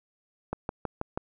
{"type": "click train", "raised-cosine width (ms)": 1, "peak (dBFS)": -16, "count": 5, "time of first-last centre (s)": [0.53, 1.175], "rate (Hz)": 6.2, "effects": []}